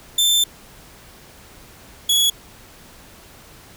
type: tone pair in turn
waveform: sawtooth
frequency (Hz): 3551 / 3369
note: A7 / G#7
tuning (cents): +15 / +24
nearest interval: minor second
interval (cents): 91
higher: first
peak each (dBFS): -11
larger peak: neither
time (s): 0.18-0.44 / 2.09-2.3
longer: first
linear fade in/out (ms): 5
effects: pink hiss -45 dBFS RMS until 3.76 s